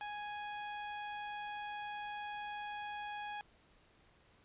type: tone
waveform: sawtooth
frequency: 830.6 Hz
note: G#5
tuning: in tune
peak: -37 dBFS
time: 0.01-3.41 s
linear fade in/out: 0 ms
effects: pink hiss -67 dBFS RMS until 4.44 s + resampled to 8000 Hz